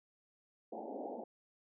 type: band-pass noise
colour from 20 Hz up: white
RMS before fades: -44 dBFS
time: 0.72-1.24 s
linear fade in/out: 5 ms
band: 210 to 840 Hz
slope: 96 dB/octave
effects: none